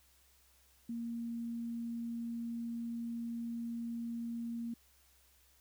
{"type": "tone", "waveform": "sine", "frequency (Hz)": 233.1, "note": "A#3", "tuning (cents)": 0, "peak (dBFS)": -37, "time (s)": [0.89, 4.74], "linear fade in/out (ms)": 5, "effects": ["added 65 Hz sine -70 dBFS peak until 5.6 s", "white hiss -68 dBFS RMS until 5.6 s"]}